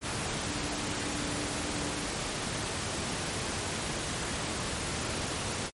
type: tone in noise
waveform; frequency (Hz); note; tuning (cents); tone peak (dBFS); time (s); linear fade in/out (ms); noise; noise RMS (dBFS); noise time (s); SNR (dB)
sine; 293.7; D4; 0; -39; 0.45-2.1; 50; pink; -33; 0.01-5.71; -9
effects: high-pass 60 Hz 12 dB/octave + MP3 48 kbps